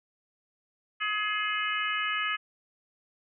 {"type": "harmonic tone", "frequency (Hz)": 422.1, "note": "G#4", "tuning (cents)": 28, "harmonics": [3, 4, 5, 6, 7], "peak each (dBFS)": [-32, -33, -34, -35, -35], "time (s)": [1, 2.37], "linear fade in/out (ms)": 20, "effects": []}